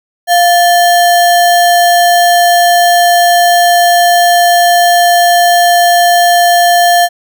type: tone with sample-and-hold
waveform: sine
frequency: 698.5 Hz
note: F5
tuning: in tune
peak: -4 dBFS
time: 0.27-7.09 s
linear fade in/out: 50 ms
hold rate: 2450 Hz
effects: none

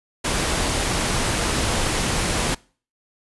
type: noise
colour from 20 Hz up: pink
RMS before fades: -22 dBFS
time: 0.24-2.55 s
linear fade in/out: 10 ms
effects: noise-tail reverb RT60 0.4 s tail -23 dB re dry + resampled to 24000 Hz

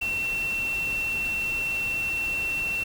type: tone in noise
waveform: sine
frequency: 2706 Hz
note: E7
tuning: 45 cents sharp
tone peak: -25 dBFS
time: 0.01-2.84 s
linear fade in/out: 10 ms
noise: pink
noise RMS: -39 dBFS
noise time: 0.01-2.84 s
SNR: +11 dB
effects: none

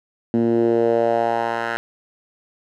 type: tone with band-pass filter sweep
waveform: 10% pulse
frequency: 116.1 Hz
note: A#2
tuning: 7 cents flat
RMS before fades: -19 dBFS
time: 0.34-1.77 s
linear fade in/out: 0 ms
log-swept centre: 250 to 1400 Hz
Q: 2.6
effects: none

